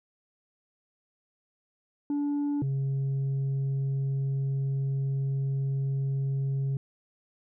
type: tone pair in turn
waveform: sine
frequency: 288.9 / 136.34 Hz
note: D4 / C#3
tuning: -28 / -28 cents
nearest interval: octave + minor second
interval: 1300 cents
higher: first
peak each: -23 / -23 dBFS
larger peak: neither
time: 2.1-2.62 / 2.62-6.77 s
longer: second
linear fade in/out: 2 ms
effects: tanh soft clip ceiling -25 dBFS